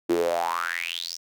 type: tone with high-pass filter sweep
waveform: sawtooth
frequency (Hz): 85.1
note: F2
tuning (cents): -44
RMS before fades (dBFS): -27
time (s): 0.09-1.17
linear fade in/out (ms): 10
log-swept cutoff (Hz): 320 to 5700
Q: 8.5
effects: none